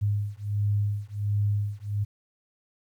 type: beating tone pair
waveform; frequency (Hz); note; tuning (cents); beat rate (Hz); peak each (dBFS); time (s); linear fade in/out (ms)
sine; 102.2 / 103.6; G#2 / G#2; -27 / -4; 1.4; -27; 0.01-2.05; 20
effects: 10-bit